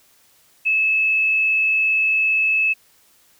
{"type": "tone with frequency modulation", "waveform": "sine", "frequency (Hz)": 2600, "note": "E7", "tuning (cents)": -24, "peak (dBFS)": -15, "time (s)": [0.65, 2.74], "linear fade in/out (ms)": 20, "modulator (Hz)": 42.5, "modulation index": 0.57, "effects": ["white hiss -56 dBFS RMS until 3.39 s"]}